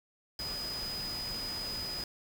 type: tone in noise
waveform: sine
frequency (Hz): 4978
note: D#8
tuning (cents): 0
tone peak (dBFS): -36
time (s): 0.39-2.04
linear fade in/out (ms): 2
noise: pink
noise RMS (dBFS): -43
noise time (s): 0.39-2.04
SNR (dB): +4
effects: none